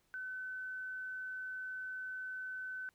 sine tone, 1516 Hz, F#6, 42 cents sharp, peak -40 dBFS, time 0.14-2.89 s, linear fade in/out 0 ms, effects pink hiss -75 dBFS RMS until 2.94 s

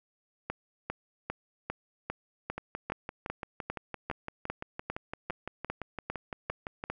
two click trains, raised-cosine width 0.5 ms, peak -18 / -21 dBFS, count 17 / 26, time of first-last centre 0.5-6.9 / 2.58-6.839 s, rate 2.5 / 5.87 Hz, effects none

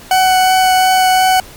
40% pulse tone with vibrato, 747 Hz, F#5, 16 cents sharp, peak -7 dBFS, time 0.11-1.4 s, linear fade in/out 2 ms, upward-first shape triangle, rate 2.8 Hz, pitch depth 9 cents each way, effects pink hiss -36 dBFS RMS until 1.56 s + MP3 96 kbps

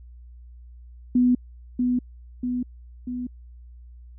sine tone with echo, 247.8 Hz, B3, 6 cents sharp, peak -15 dBFS, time 1.15-1.35 s, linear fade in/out 5 ms, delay 640 ms, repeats 3, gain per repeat -4 dB, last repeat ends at 3.27 s, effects added 60 Hz sine -42 dBFS peak until 4.18 s

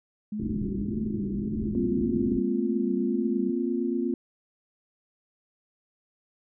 sine tone with vibrato, 207.7 Hz, G#3, in tune, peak -29 dBFS, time 0.32-3.5 s, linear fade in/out 5 ms, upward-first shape sine, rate 1.8 Hz, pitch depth 78 cents each way
white low-pass noise, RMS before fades -33 dBFS, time 0.39-2.41 s, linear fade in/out 10 ms, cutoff 380 Hz, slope 96 dB/octave
sine chord, Bb suspended second, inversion none, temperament equal, 233.1 / 261.6 / 349.2 Hz, Bb3 / C4 / F4, 0 / 0 / 0 cents, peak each -29 dBFS, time 1.75-4.14 s, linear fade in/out 2 ms
effects none

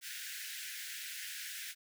pink high-pass noise, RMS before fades -44 dBFS, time 0.01-1.75 s, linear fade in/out 50 ms, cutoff 1500 Hz, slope 96 dB/octave, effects none

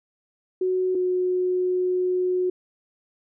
sine tone pair in turn, 370 / 364.9 Hz, F#4 / F#4, 0 / -24 cents, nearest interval unison, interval 24 cents, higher first, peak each -20 dBFS, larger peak neither, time 0.61-0.95 / 0.95-2.5 s, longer second, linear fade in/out 5 ms, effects none

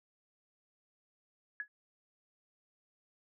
sine tone with exponential decay, 1687 Hz, G#6, 27 cents sharp, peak -32 dBFS, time 1.6-1.68 s, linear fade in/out 1 ms, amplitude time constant 17 ms, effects none

